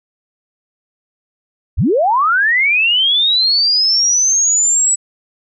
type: linear sweep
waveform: sine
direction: up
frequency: 36.92 to 7902 Hz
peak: -10 dBFS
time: 1.77-4.96 s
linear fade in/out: 20 ms
effects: none